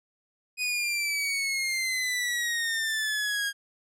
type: exponential sweep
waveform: sawtooth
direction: down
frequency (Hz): 2500 to 1621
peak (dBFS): -23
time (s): 0.57-3.53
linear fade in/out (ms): 50
effects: low-pass 12000 Hz 12 dB/octave